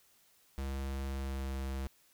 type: tone with pitch glide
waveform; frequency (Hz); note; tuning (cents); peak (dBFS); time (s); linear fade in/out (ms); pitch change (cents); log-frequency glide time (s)
square; 67.7 to 67; C#2 to C2; -40 to +42; -36; 0.58-1.87; 0; -18; 1.1-1.5
effects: white hiss -67 dBFS RMS until 2.13 s